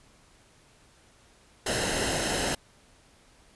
pink noise with comb filter, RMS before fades -28 dBFS, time 1.66-2.55 s, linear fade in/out 5 ms, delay 0.86 ms, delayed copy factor -0.6, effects pink hiss -59 dBFS RMS until 3.55 s + resampled to 24000 Hz

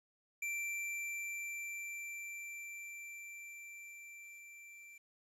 square tone with level ramp, 2349 Hz, D7, in tune, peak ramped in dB -37 to -54 dBFS, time 0.42-4.98 s, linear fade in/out 5 ms, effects low-pass 12000 Hz 12 dB/octave + 12-bit

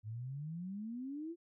sine exponential sweep, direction up, 103.83 to 347.9 Hz, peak -40 dBFS, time 0.03-1.36 s, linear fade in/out 50 ms, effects none

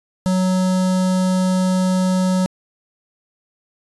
square tone with notch filter, 185.3 Hz, F#3, 3 cents sharp, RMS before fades -17 dBFS, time 0.26-2.46 s, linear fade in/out 0 ms, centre 2300 Hz, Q 1, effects resampled to 24000 Hz

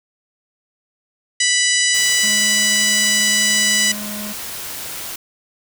harmonic tone, 987 Hz, B5, 1 cent flat, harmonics 2 / 3 / 4 / 5 / 6 / 7 / 8 / 9, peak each -19 / -21 / -24 / -23 / -22 / -25 / -22 / -25 dBFS, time 1.4-3.92 s, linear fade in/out 5 ms
white noise, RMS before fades -29 dBFS, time 1.94-5.16 s, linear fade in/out 5 ms
square tone, 209.3 Hz, G#3, 14 cents sharp, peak -29 dBFS, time 2.23-4.33 s, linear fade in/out 10 ms
effects none

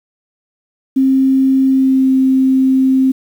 sine tone with pitch glide, 265.9 to 263.3 Hz, C4 to C4, +28 to +11 cents, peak -8 dBFS, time 0.96-3.12 s, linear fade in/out 10 ms, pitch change -17 cents, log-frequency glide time 1.65-2.11 s, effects 7-bit

